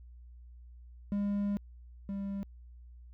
triangle tone pair in turn, 202.5 / 198.1 Hz, G#3 / G3, -43 / +18 cents, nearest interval unison, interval 39 cents, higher first, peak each -27 / -32 dBFS, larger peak first, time 1.12-1.57 / 2.09-2.43 s, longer first, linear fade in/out 0 ms, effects added 60 Hz sine -49 dBFS peak until 3.13 s

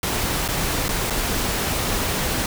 pink noise with dropouts, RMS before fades -23 dBFS, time 0.03-2.46 s, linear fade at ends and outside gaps 2 ms, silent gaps 0.48-0.486 / 0.883-0.89 / 1.1-1.105 s, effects none

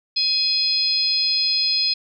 harmonic tone, 839 Hz, G#5, 17 cents sharp, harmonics 3 / 4 / 5 / 6, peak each -30 / -31 / -21 / -20 dBFS, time 0.16-1.94 s, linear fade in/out 10 ms, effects none

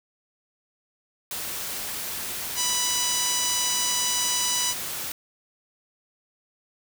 white noise, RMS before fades -32 dBFS, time 1.31-5.12 s, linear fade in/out 2 ms
harmonic tone, 987 Hz, B5, 1 cent flat, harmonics 1 / 2 / 3 / 4 / 5 / 6 / 7 / 8 / 9, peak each -35 / -39 / -32 / -32 / -32 / -28 / -32 / -37 / -31 dBFS, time 2.55-4.75 s, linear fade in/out 50 ms
effects none

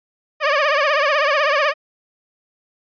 15% pulse tone with vibrato, 584 Hz, D5, 10 cents flat, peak -8 dBFS, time 0.4-1.74 s, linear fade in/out 50 ms, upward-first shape triangle, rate 16 Hz, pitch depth 140 cents each way, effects resampled to 11025 Hz

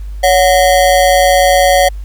square ring-modulated tone, 648 Hz, E5, 30 cents flat, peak -4 dBFS, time 0.23-1.89 s, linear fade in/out 10 ms, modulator 85.1 Hz, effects added 50 Hz sine -21 dBFS peak until 2.04 s + pink hiss -48 dBFS RMS until 2.04 s

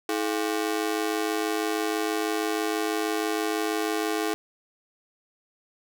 sawtooth ring-modulated tone, 375.4 Hz, F#4, 25 cents sharp, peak -18 dBFS, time 0.09-4.34 s, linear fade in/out 0 ms, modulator 53.1 Hz, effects none

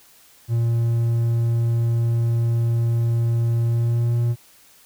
triangle tone with pitch glide, 116.54 to 118.58 Hz, A#2 to A#2, 0 to +30 cents, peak -15 dBFS, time 0.48-4.36 s, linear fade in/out 50 ms, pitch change +30 cents, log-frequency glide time 3.67-4.16 s, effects white hiss -52 dBFS RMS until 4.85 s

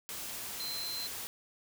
sine tone in noise, 4103 Hz, C8, 35 cents flat, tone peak -37 dBFS, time 0.6-1.07 s, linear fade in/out 0 ms, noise white, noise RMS -41 dBFS, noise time 0.09-1.27 s, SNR +1 dB, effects none

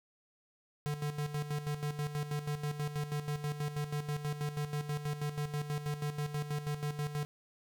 square tone with tremolo, 147.6 Hz, D3, 9 cents sharp, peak -33 dBFS, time 0.86-7.25 s, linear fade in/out 0 ms, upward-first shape square, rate 6.2 Hz, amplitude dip 65%, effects 12-bit

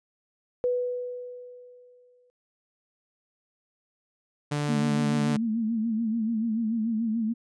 sine tone with exponential decay, 493.9 Hz, B4, in tune, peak -21 dBFS, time 0.64-2.3 s, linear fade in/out 0 ms, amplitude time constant 360 ms
sawtooth tone, 146.83 Hz, D3, in tune, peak -22 dBFS, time 4.51-5.37 s, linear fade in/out 10 ms
sine tone with vibrato, 224.3 Hz, A3, 34 cents sharp, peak -24 dBFS, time 4.68-7.34 s, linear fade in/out 20 ms, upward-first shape sine, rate 6.9 Hz, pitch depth 78 cents each way
effects resampled to 22050 Hz

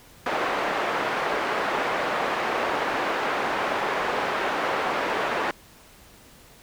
pink band-pass noise, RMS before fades -26 dBFS, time 0.26-5.51 s, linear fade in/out 2 ms, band 490 to 1800 Hz, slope 12 dB/octave, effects pink hiss -51 dBFS RMS until 6.62 s

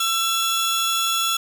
sawtooth tone pair together, 1343 / 3384 Hz, E6 / G#7, +32 / +32 cents, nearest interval octave + major third, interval 1600 cents, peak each -19 / -19 dBFS, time 0-1.37 s, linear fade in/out 5 ms, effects 7-bit

